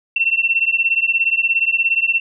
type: beating tone pair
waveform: sine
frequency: 2700 / 2717 Hz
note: E7 / F7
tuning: +41 / -48 cents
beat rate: 17 Hz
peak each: -17 dBFS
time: 0.16-2.2 s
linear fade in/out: 5 ms
effects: none